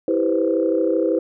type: chord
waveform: sine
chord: C major seventh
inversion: first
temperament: just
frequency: 327 / 392.4 / 490.5 / 523.3 Hz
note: E4 / G4 / B4 / C5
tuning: -14 / +2 / -12 / 0 cents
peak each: -20 / -23 / -22 / -22 dBFS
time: 0.08-1.19 s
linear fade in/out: 2 ms
effects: tanh soft clip ceiling -6 dBFS